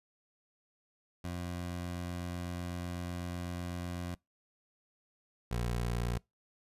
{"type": "tone pair in turn", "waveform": "20% pulse", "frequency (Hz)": [88, 59.19], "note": ["F2", "A#1"], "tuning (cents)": [14, 27], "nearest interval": "perfect fifth", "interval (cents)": 687, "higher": "first", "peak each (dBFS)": [-32, -27], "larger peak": "second", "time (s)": [[1.24, 4.15], [5.51, 6.18]], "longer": "first", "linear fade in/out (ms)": 5, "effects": ["noise-tail reverb RT60 0.2 s tail -25 dB re dry", "resampled to 32000 Hz"]}